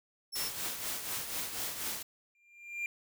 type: tone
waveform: sawtooth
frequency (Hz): 5400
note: E8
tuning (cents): +41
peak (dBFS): -35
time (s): 0.32-0.5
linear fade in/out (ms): 20
type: noise with tremolo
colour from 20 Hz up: white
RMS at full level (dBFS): -35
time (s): 0.35-2.03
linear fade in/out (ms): 10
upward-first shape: triangle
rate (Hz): 4.1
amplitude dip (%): 60
type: tone with exponential growth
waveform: triangle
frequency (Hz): 2389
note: D7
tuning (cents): +29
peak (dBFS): -29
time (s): 2.35-2.86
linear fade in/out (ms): 1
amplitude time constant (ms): 110
effects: none